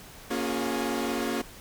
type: chord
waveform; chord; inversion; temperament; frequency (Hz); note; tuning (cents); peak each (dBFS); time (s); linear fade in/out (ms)
sawtooth; Bb minor seventh; none; equal with one note detuned; 233.1 / 277.2 / 358 / 415.3; Bb3 / Db4 / F4 / Ab4; 0 / 0 / +43 / 0; -28 / -28 / -29 / -32; 0.3-1.42; 10
effects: pink hiss -47 dBFS RMS until 1.6 s

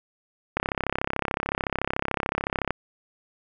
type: click train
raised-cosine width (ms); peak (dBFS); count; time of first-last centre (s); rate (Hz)
0.5; -9; 73; 0.57-2.706; 33.7
effects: none

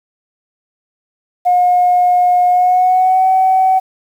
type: tone with pitch glide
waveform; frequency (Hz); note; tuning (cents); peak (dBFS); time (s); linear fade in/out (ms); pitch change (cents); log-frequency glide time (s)
sine; 718 to 755.4; F5 to F#5; +48 to +36; -7; 1.45-3.8; 20; +88; 2.48-3.28
effects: tanh soft clip ceiling -3 dBFS + 7-bit

